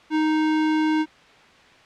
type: tone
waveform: square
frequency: 311.1 Hz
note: D#4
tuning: in tune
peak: -19 dBFS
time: 0.1-1.06 s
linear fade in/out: 50 ms
effects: white hiss -50 dBFS RMS until 1.85 s + low-pass 3000 Hz 12 dB/octave